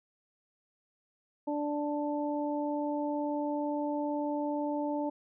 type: harmonic tone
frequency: 293.7 Hz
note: D4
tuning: in tune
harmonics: 1 / 2 / 3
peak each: -32 / -35 / -37 dBFS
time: 1.47-5.1 s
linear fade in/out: 10 ms
effects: none